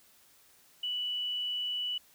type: tone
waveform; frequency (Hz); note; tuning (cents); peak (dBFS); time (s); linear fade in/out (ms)
sine; 2960; F#7; 0; -31; 0.83-1.98; 5
effects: white hiss -62 dBFS RMS until 2.14 s